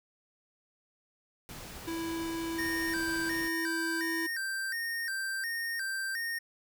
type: noise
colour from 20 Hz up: pink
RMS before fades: -45 dBFS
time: 1.49-3.48 s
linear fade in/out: 0 ms
type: tone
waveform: square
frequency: 330 Hz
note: E4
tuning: 2 cents sharp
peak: -34 dBFS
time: 1.87-4.27 s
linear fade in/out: 10 ms
type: tone with vibrato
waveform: square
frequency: 1701 Hz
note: G#6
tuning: 41 cents sharp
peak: -33 dBFS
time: 2.58-6.39 s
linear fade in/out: 10 ms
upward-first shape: square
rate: 1.4 Hz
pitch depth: 140 cents each way
effects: none